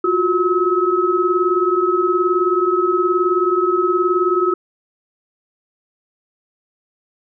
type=tone cluster; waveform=sine; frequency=351.7 / 370.6 / 1286 Hz; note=F4 / F#4 / E6; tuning=+12 / +3 / -43 cents; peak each=-18 dBFS; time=0.04-4.54 s; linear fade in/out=5 ms; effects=none